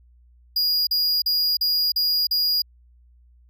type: tone bursts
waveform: square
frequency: 4867 Hz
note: D#8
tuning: 39 cents flat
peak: -19 dBFS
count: 6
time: 0.56-2.62 s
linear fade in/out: 5 ms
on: 310 ms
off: 40 ms
effects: added 60 Hz sine -51 dBFS peak until 3.49 s